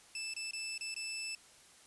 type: tone with dropouts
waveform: 20% pulse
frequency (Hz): 2637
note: E7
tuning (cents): 0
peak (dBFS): -34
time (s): 0.15-1.35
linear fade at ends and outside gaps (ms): 2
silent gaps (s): 0.338-0.364 / 0.51-0.533 / 0.779-0.809 / 0.943-0.963
effects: white hiss -60 dBFS RMS until 1.86 s + resampled to 24000 Hz